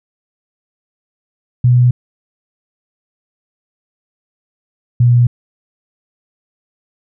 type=tone pair in turn; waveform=sine; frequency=123.47 / 121.21 Hz; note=B2 / B2; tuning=0 / -32 cents; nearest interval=unison; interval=32 cents; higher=first; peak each=-6 dBFS; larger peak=neither; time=1.64-1.91 / 5-5.27 s; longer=neither; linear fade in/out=5 ms; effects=none